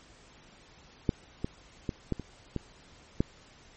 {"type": "clicks", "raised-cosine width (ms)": 3, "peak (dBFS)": [-11, -17, -17, -15, -24, -18, -11], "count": 7, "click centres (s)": [1.092, 1.445, 1.892, 2.123, 2.197, 2.563, 3.205], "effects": ["pink hiss -56 dBFS RMS until 3.76 s", "MP3 32 kbps"]}